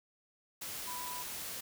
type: tone in noise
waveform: sine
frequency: 987.8 Hz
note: B5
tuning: in tune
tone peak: -42 dBFS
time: 0.87-1.23 s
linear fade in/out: 10 ms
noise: white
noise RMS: -42 dBFS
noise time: 0.61-1.61 s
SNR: -3 dB
effects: none